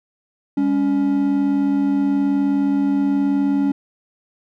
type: tone pair together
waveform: triangle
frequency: 201.5 / 280.5 Hz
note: G3 / C#4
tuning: +48 / +21 cents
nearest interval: tritone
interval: 573 cents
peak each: -21 / -14 dBFS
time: 0.57-3.72 s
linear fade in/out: 5 ms
effects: none